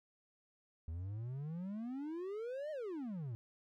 triangle exponential two-way sweep, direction up then down, 78.1 to 630 to 108.3 Hz, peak -38 dBFS, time 0.88-3.35 s, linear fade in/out 0 ms, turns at 2.71 s, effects none

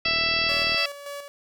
harmonic tone, 662 Hz, E5, 7 cents sharp, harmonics 1 / 2 / 3 / 4 / 5 / 6 / 7 / 8, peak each -34 / -32 / -30 / -25 / -30 / -35 / -27 / -32 dBFS, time 0.05-0.86 s, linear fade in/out 5 ms
click train, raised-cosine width 2 ms, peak -24 dBFS, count 28, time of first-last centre 0.06-0.745 s, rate 39.4 Hz
sawtooth tone with tremolo, 570 Hz, C#5, 48 cents sharp, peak -29 dBFS, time 0.49-1.28 s, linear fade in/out 0 ms, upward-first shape square, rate 3.5 Hz, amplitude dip 50%
effects none

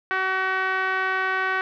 5% pulse tone with low-pass filter, 377.7 Hz, F#4, 36 cents sharp, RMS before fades -24 dBFS, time 0.11-1.61 s, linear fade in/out 0 ms, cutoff 1600 Hz, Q 2.6, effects none

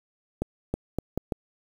accelerating click train, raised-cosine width 2 ms, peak -13 dBFS, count 5, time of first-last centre 0.42-1.322 s, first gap 320 ms, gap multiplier 0.77, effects 7-bit

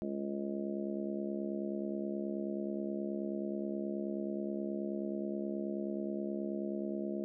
harmonic tone, 69.4 Hz, C#2, 3 cents sharp, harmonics 3 / 4 / 5 / 6 / 7 / 8 / 9, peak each -38 / -45 / -39 / -52 / -48 / -51 / -44 dBFS, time 0.02-7.24 s, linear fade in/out 0 ms, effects none

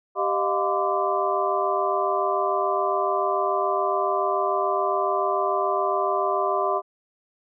sine tone cluster, 392.4 / 618 / 705 / 1021 / 1169 Hz, G4 / D#5 / F5 / C6 / D6, +2 / -12 / +16 / -43 / -8 cents, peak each -27 dBFS, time 0.15-6.82 s, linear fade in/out 50 ms, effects none

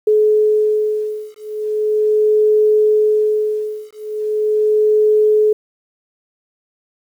sine beating tone pair, 426.6 / 426.99 Hz, G#4 / G#4, +46 / +48 cents, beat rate 0.39 Hz, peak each -15 dBFS, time 0.07-5.53 s, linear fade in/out 5 ms, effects 8-bit

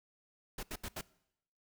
pink noise bursts, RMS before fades -41 dBFS, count 4, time 0.58-1.012 s, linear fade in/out 5 ms, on 51 ms, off 76 ms, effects noise-tail reverb RT60 0.8 s tail -22 dB re dry

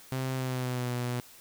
sawtooth tone with pitch glide, 130.81 to 122.76 Hz, C3 to B2, 0 to -10 cents, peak -26 dBFS, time 0.12-1.2 s, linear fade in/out 0 ms, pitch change -110 cents, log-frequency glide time 0.34-0.93 s, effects white hiss -53 dBFS RMS until 1.4 s

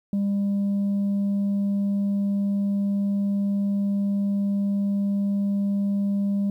sine tone, 200.1 Hz, G3, 36 cents sharp, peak -18 dBFS, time 0.13-6.5 s, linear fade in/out 2 ms, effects tanh soft clip ceiling -20 dBFS + 10-bit

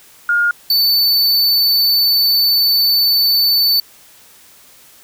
sine / square tone pair in turn, 1421 / 4511 Hz, F6 / C#8, +30 / +29 cents, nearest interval octave + minor sixth, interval 1999 cents, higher second, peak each -11 dBFS, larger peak neither, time 0.29-0.51 / 0.7-3.8 s, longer second, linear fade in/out 2 ms, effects white hiss -45 dBFS RMS until 5.03 s

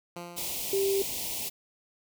10% pulse tone with exponential decay, 173.6 Hz, F3, 10 cents flat, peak -28 dBFS, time 0.16-1.13 s, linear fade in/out 5 ms, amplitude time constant 210 ms
white band-stop noise, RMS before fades -34 dBFS, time 0.36-1.5 s, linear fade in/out 20 ms, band 940 to 2200 Hz, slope 48 dB/octave
sine tone, 392 Hz, G4, in tune, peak -24 dBFS, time 0.73-1.02 s, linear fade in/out 2 ms
effects none

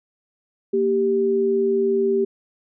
sine tone pair together, 233.6 / 392.1 Hz, A#3 / G4, +4 / 0 cents, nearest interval major sixth, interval 896 cents, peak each -25 / -17 dBFS, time 0.73-2.25 s, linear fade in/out 10 ms, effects none

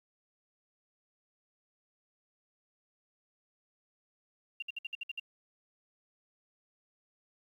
sine tone bursts, 2776 Hz, F7, 11 cents flat, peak -35 dBFS, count 8, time 4.6-5.198 s, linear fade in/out 5 ms, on 24 ms, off 58 ms, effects 11-bit

